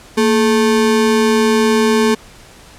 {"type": "ring-modulated tone", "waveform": "square", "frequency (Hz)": 329.6, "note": "E4", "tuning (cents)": 0, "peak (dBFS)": -8, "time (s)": [0.17, 2.15], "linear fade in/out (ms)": 10, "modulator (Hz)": 100, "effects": ["pink hiss -41 dBFS RMS until 2.78 s", "low-pass 10000 Hz 12 dB/octave"]}